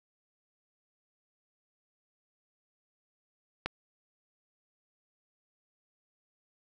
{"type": "click", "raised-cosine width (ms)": 0.3, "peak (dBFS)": -15, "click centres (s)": 3.66, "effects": []}